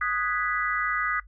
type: chord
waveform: sine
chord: G# minor seventh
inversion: second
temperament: equal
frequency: 1244.5 / 1480 / 1661.2 / 1975.5 Hz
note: D#6 / F#6 / G#6 / B6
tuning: 0 / 0 / 0 / 0 cents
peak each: -28 / -31 / -32 / -30 dBFS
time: 0.01-1.2 s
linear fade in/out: 5 ms
effects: noise-tail reverb RT60 0.1 s tail -17 dB re dry + added 50 Hz sine -47 dBFS peak until 1.27 s